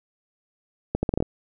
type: accelerating click train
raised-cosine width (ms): 2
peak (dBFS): -9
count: 7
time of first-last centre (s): 0.95-1.225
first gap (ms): 80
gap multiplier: 0.77
effects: none